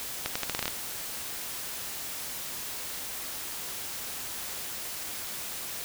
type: accelerating click train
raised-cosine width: 0.2 ms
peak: -11 dBFS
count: 9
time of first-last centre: 0.26-0.68 s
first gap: 95 ms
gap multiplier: 0.82
effects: white hiss -37 dBFS RMS until 5.84 s